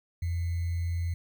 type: tone with sample-and-hold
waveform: sine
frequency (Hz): 85.3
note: F2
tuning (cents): -40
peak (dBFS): -27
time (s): 0.22-1.14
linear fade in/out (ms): 5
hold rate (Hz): 2100
effects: none